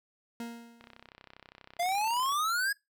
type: tone with exponential decay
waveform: 40% pulse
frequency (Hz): 233.7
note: A#3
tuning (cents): +5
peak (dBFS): -34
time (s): 0.4-1.09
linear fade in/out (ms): 2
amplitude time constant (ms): 150
type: click train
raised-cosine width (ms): 0.3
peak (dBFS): -33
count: 50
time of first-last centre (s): 0.81-2.322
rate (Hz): 32.4
type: exponential sweep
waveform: square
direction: up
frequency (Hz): 680 to 1679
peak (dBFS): -28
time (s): 1.79-2.73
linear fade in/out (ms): 10
effects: noise-tail reverb RT60 0.2 s tail -23 dB re dry